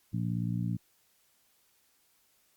harmonic tone, 58.27 Hz, A#1, in tune, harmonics 2 / 3 / 4 / 5, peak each -32 / -33 / -39 / -43 dBFS, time 0.13-0.77 s, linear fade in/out 10 ms, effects white hiss -69 dBFS RMS until 2.56 s + Opus 48 kbps

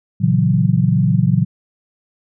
sine chord, F# dominant seventh, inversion first, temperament equal, 116.54 / 138.59 / 164.81 / 185 Hz, A#2 / C#3 / E3 / F#3, 0 / 0 / 0 / 0 cents, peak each -17 dBFS, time 0.2-1.45 s, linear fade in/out 20 ms, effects none

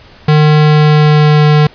square tone with pitch glide, 151.9 to 150.42 Hz, D#3 to D3, -41 to +42 cents, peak -5 dBFS, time 0.28-1.67 s, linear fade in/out 5 ms, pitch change -17 cents, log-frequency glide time 0.59-1.45 s, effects pink hiss -39 dBFS RMS until 1.74 s + resampled to 11025 Hz

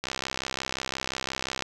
click train, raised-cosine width 0.2 ms, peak -12 dBFS, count 105, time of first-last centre 0.04-1.623 s, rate 65.7 Hz, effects none

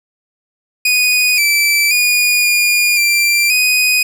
sawtooth tone with pitch steps, 2478 / 2325 / 2450 / 2429 / 2362 / 2493 Hz, D#7 / D7 / D#7 / D#7 / D7 / D#7, -8 / -18 / -27 / -42 / +9 / +3 cents, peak -7 dBFS, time 0.85-4.03 s, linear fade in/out 5 ms, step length 530 ms, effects none

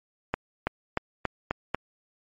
accelerating click train, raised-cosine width 0.5 ms, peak -10 dBFS, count 6, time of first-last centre 0.34-1.746 s, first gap 330 ms, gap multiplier 0.92, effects MP3 48 kbps

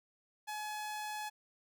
sawtooth tone, 848 Hz, G#5, 36 cents sharp, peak -35 dBFS, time 0.47-1.3 s, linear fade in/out 20 ms, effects none

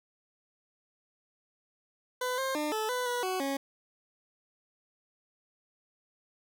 20% pulse tone with pitch steps, 502 / 531 / 300.6 / 434.7 / 498.6 / 488.1 / 372.4 / 274.9 Hz, B4 / C5 / D4 / A4 / B4 / B4 / F#4 / C#4, +28 / +25 / +40 / -21 / +16 / -20 / +11 / -14 cents, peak -25 dBFS, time 2.21-3.57 s, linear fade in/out 5 ms, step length 170 ms, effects none

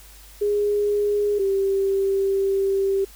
sine tone pair in turn, 412.3 / 390.7 Hz, G#4 / G4, -13 / -6 cents, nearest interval minor second, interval 93 cents, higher first, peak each -18 / -18 dBFS, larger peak neither, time 0.41-1.39 / 1.39-3.05 s, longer second, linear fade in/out 10 ms, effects added 50 Hz sine -46 dBFS peak until 3.15 s + white hiss -48 dBFS RMS until 3.15 s

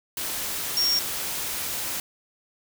sine tone in noise, 5550 Hz, F8, 12 cents flat, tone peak -20 dBFS, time 0.77-0.99 s, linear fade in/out 2 ms, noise white, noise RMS -30 dBFS, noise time 0.17-2 s, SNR +7 dB, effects none

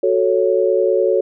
sine chord, F# minor, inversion none, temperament equal, 370 / 440 / 554.4 Hz, F#4 / A4 / C#5, 0 / 0 / 0 cents, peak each -17 dBFS, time 0.03-1.21 s, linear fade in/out 5 ms, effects none

